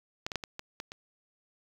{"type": "clicks", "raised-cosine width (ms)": 0.2, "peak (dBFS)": [-15, -19, -13, -21, -21, -20, -25], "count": 7, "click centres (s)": [0.265, 0.318, 0.357, 0.438, 0.594, 0.801, 0.919], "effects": ["7-bit"]}